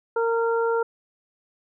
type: harmonic tone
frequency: 460.5 Hz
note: A#4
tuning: 21 cents flat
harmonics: 1 / 2 / 3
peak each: -21 / -28 / -29 dBFS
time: 0.16-0.83 s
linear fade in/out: 5 ms
effects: none